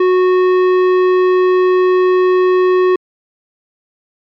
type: tone with tanh clipping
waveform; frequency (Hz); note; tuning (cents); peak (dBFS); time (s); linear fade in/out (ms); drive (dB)
sine; 367.4; F#4; -12; -10; 0-2.96; 5; 13
effects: MP3 64 kbps